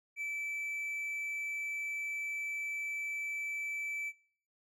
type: tone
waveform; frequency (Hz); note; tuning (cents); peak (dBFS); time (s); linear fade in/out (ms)
triangle; 2316; D7; -25; -33; 0.16-4.13; 50
effects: noise-tail reverb RT60 0.5 s tail -22 dB re dry